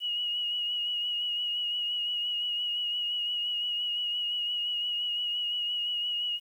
sine tone with vibrato, 2900 Hz, F#7, 35 cents flat, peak -28 dBFS, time 0-6.4 s, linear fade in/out 50 ms, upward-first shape sine, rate 5.8 Hz, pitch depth 27 cents each way, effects 10-bit

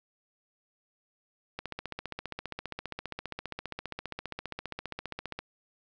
click train, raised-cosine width 0.3 ms, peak -20 dBFS, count 58, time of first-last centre 1.59-5.39 s, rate 15 Hz, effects none

